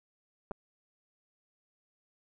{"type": "clicks", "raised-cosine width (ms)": 1, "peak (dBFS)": -24, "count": 2, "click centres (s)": [0.511, 0.516], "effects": []}